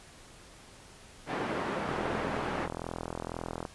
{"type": "band-pass noise", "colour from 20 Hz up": "pink", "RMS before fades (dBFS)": -34, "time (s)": [1.26, 2.69], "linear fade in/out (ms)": 50, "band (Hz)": [210, 1700], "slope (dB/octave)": 12}
{"type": "click train", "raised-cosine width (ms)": 1, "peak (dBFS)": -21, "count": 75, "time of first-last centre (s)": [1.89, 3.652], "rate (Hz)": 42}
{"effects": ["pink hiss -53 dBFS RMS until 3.74 s", "resampled to 24000 Hz"]}